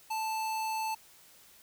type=tone; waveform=square; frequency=880 Hz; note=A5; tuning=in tune; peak=-32 dBFS; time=0.1-0.95 s; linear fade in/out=10 ms; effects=white hiss -58 dBFS RMS until 1.62 s